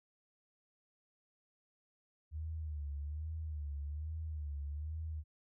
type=tone with vibrato; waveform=sine; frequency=75.5 Hz; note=D2; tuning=48 cents sharp; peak=-38 dBFS; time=2.31-5.24 s; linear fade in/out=50 ms; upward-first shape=sine; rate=1.2 Hz; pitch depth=99 cents each way; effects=none